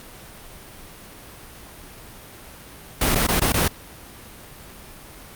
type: noise with dropouts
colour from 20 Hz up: pink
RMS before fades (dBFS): -19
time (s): 3.01-3.68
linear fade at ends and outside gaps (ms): 5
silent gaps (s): 3.149-3.155 / 3.269-3.285 / 3.398-3.416 / 3.523-3.54
effects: pink hiss -42 dBFS RMS until 5.35 s + Opus 48 kbps